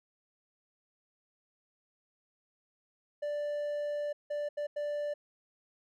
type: tone bursts at uneven times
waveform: triangle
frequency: 587.3 Hz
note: D5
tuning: in tune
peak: -30 dBFS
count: 4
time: 3.22-4.13 / 4.3-4.49 / 4.57-4.67 / 4.76-5.14 s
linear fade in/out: 10 ms
effects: none